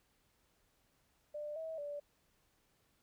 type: tone with pitch steps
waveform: sine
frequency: 595 / 644 / 581 Hz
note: D5 / E5 / D5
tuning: +22 / -41 / -19 cents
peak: -40 dBFS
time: 1.34-2 s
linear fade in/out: 10 ms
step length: 220 ms
effects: pink hiss -75 dBFS RMS until 3.02 s